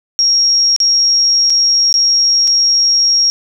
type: tone with dropouts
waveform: sine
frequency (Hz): 5588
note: F8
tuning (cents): 0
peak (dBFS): -8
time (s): 0.19-3.3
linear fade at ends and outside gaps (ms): 0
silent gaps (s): 0.763-0.802 / 1.499-1.503 / 1.927-1.941 / 2.474-2.477
effects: none